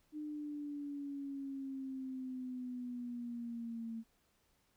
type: exponential sweep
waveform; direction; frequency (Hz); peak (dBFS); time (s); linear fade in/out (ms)
sine; down; 303.8 to 225.2; -40; 0.12-4.04; 50
effects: pink hiss -75 dBFS RMS until 4.76 s